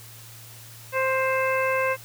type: harmonic tone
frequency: 525 Hz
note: C5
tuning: 6 cents sharp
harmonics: 1 / 2 / 3 / 4 / 5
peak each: -24 / -27 / -29 / -30 / -31 dBFS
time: 0.92-1.97 s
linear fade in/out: 50 ms
effects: added 114 Hz sine -46 dBFS peak until 2.04 s + white hiss -46 dBFS RMS until 2.04 s